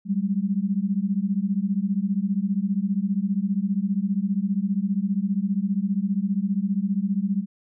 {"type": "beating tone pair", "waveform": "sine", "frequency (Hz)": [190, 205], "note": ["F#3", "G#3"], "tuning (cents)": [46, -22], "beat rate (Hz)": 15, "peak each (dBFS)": -24, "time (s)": [0.05, 7.46], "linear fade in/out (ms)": 50, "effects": []}